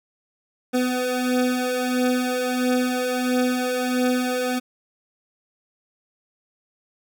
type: beating tone pair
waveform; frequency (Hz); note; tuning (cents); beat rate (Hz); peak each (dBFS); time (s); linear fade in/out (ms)
25% pulse; 250 / 251.5; B3 / B3; +21 / +32; 1.5; -22 / -18; 0.73-4.6; 20
effects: none